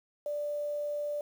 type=tone with quantisation; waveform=sine; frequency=587.3 Hz; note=D5; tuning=in tune; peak=-31 dBFS; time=0.26-1.21 s; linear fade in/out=2 ms; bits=9; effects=none